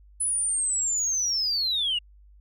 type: linear sweep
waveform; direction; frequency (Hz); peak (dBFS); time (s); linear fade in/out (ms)
sine; down; 10130 to 2794; -22; 0.2-1.99; 10
effects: tanh soft clip ceiling -19 dBFS + added 50 Hz sine -50 dBFS peak until 2.4 s